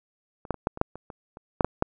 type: clicks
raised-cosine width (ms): 1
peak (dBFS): -28 / -10 / -25 / -9 / -23 / -6 / -25 / -25 / -28 / -6 / -8 / -7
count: 12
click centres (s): 0.452 / 0.507 / 0.543 / 0.671 / 0.774 / 0.814 / 0.956 / 1.102 / 1.371 / 1.608 / 1.646 / 1.824
effects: none